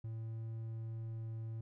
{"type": "tone", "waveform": "triangle", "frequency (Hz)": 112.6, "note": "A2", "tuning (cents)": 40, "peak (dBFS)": -38, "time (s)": [0.04, 1.61], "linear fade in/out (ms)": 5, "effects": []}